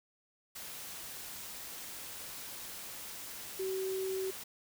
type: tone in noise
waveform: sine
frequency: 380 Hz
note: F#4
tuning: 46 cents sharp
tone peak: -33 dBFS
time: 3.59-4.31 s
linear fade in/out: 10 ms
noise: white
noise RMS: -45 dBFS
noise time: 0.55-4.44 s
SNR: +9 dB
effects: none